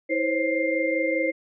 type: tone cluster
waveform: sine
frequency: 323.4 / 515 / 540 / 2106 Hz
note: E4 / C5 / C#5 / C7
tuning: -33 / -28 / -45 / +11 cents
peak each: -27 dBFS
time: 0.09-1.32 s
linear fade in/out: 20 ms
effects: none